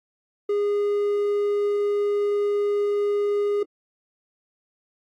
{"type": "tone", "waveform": "triangle", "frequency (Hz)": 410, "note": "G#4", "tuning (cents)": -22, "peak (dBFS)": -18, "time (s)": [0.49, 3.63], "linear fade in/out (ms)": 5, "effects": ["AAC 48 kbps"]}